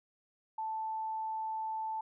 sine tone, 880 Hz, A5, in tune, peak -34 dBFS, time 0.58-2.01 s, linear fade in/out 5 ms, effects none

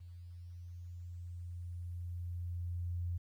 sine tone with level ramp, 87.31 Hz, F2, in tune, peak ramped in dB -48 to -34 dBFS, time 0-3.18 s, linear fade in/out 10 ms, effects 12-bit

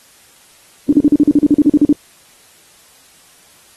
sine tone bursts, 293.7 Hz, D4, in tune, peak -5 dBFS, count 14, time 0.89-1.928 s, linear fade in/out 2 ms, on 37 ms, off 40 ms, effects white hiss -47 dBFS RMS until 3.76 s + AAC 32 kbps

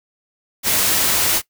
white noise, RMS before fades -17 dBFS, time 0.63-1.42 s, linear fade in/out 50 ms, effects noise-tail reverb RT60 0.1 s tail -19 dB re dry

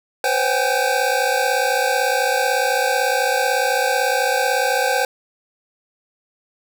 square tone cluster, 501 / 537 / 762 / 820 / 1553 Hz, B4 / C5 / G5 / G#5 / G6, +25 / +45 / -49 / -22 / -17 cents, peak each -24 dBFS, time 0.24-5.05 s, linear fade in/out 2 ms, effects none

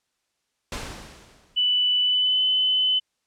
pink noise with exponential decay, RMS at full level -30 dBFS, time 0.72-1.78 s, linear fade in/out 2 ms, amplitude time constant 230 ms
sine tone with pitch glide, 2978 to 3025 Hz, F#7 to F#7, +11 to +38 cents, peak -18 dBFS, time 1.56-3 s, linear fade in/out 20 ms, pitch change +27 cents, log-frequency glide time 2.01-2.42 s
effects white hiss -75 dBFS RMS until 3.26 s + low-pass 8000 Hz 12 dB/octave

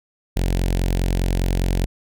sawtooth tone with notch filter, 44.91 Hz, F1, 49 cents sharp, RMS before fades -20 dBFS, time 0.36-1.86 s, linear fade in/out 10 ms, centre 1200 Hz, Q 1.1, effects none

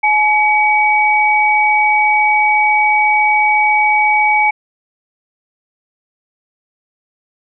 sine tone pair together, 849 / 2267 Hz, G#5 / C#7, +38 / +38 cents, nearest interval octave + perfect fourth, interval 1700 cents, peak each -12 dBFS, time 0.03-4.51 s, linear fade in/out 10 ms, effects none

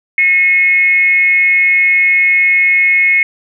sine tone with frequency modulation, 2171 Hz, C#7, 37 cents flat, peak -7 dBFS, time 0.18-3.23 s, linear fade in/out 2 ms, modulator 341 Hz, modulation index 0.35, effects none

